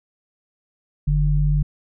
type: tone pair together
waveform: sine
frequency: 46.67 / 148.4 Hz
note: F#1 / D3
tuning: +16 / +18 cents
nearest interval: octave + minor sixth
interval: 2002 cents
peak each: -18 dBFS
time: 1.07-1.63 s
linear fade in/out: 10 ms
effects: none